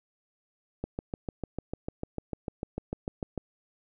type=click train; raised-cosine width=2 ms; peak=-19 dBFS; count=18; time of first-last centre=0.84-3.377 s; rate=6.7 Hz; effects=none